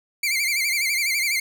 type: tone with vibrato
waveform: sawtooth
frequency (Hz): 2215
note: C#7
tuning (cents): -2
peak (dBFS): -17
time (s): 0.23-1.4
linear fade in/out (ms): 5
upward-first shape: sine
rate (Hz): 12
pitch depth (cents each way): 120
effects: none